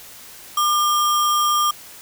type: tone with sample-and-hold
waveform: sine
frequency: 1198 Hz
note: D6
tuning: 34 cents sharp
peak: -15 dBFS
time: 0.57-1.71 s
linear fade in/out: 5 ms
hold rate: 4410 Hz
effects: white hiss -41 dBFS RMS until 2.01 s